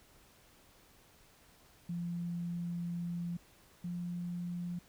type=tone pair in turn; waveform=sine; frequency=172.5 / 175.11 Hz; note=F3 / F3; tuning=-21 / +5 cents; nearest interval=unison; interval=26 cents; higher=second; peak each=-35 / -36 dBFS; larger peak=first; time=1.89-3.37 / 3.84-4.79 s; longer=first; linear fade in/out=5 ms; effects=pink hiss -63 dBFS RMS until 4.88 s